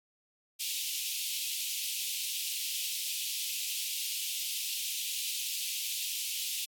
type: high-pass noise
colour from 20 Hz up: pink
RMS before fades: -35 dBFS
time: 0.59-6.66 s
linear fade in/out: 20 ms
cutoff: 2600 Hz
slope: 48 dB/octave
effects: AAC 64 kbps